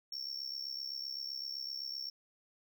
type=tone with amplitude modulation; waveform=triangle; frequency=5460 Hz; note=F8; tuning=40 cents flat; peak=-34 dBFS; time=0.12-2.1 s; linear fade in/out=5 ms; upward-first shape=sine; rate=67.8 Hz; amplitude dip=80%; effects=none